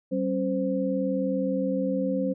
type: tone cluster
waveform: sine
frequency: 192 / 271.4 / 519 Hz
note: G3 / C#4 / C5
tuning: -36 / -36 / -14 cents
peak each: -28 dBFS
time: 0.11-2.34 s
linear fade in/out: 20 ms
effects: none

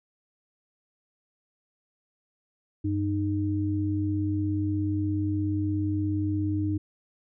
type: tone pair together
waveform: sine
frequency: 96.67 / 306.9 Hz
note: G2 / D#4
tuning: -24 / -24 cents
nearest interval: octave + minor sixth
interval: 2000 cents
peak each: -27 dBFS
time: 2.84-6.78 s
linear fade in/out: 10 ms
effects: none

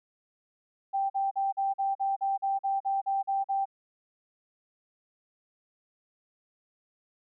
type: tone bursts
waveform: sine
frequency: 784 Hz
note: G5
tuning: in tune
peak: -25 dBFS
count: 13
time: 0.93-3.656 s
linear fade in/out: 20 ms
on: 170 ms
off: 43 ms
effects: none

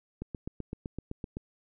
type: click train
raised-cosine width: 3 ms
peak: -23 dBFS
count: 10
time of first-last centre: 0.22-1.369 s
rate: 7.83 Hz
effects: none

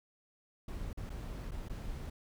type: noise with dropouts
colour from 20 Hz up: brown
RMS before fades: -41 dBFS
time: 0.68-2.1 s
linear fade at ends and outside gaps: 5 ms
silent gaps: 0.931-0.973 / 1.095-1.101 / 1.51-1.517 / 1.686-1.696 s
effects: none

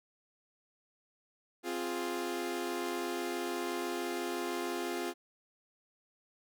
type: chord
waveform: sawtooth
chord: F minor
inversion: second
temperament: equal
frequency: 261.6 / 349.2 / 415.3 Hz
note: C4 / F4 / Ab4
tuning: 0 / 0 / 0 cents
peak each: -37 / -32 / -37 dBFS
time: 1.63-5.14 s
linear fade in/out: 50 ms
effects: none

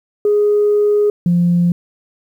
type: tone pair in turn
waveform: sine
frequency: 415.3 / 174.01 Hz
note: G#4 / F3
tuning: 0 / -6 cents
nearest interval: octave + minor third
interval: 1506 cents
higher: first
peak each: -9 dBFS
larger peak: neither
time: 0.25-1.1 / 1.26-1.72 s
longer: first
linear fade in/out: 2 ms
effects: tanh soft clip ceiling -6 dBFS + 8-bit

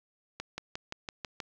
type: accelerating click train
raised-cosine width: 0.2 ms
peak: -19 dBFS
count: 7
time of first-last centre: 0.4-1.402 s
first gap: 180 ms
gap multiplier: 0.97
effects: low-pass 7000 Hz 12 dB/octave + 9-bit

